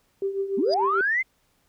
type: tone with tremolo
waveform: sine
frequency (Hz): 392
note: G4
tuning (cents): 0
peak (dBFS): -21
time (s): 0.22-1.01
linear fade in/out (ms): 2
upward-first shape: triangle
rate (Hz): 6.8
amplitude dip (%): 75
type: linear sweep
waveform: sine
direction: up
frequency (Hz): 192 to 2132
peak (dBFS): -20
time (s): 0.57-1.23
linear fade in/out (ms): 20
type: tone with exponential growth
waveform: sine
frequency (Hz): 4878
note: D#8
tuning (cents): -35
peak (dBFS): -22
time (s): 0.65-0.74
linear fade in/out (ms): 1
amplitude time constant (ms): 18
effects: tanh soft clip ceiling -11 dBFS + pink hiss -67 dBFS RMS until 1.68 s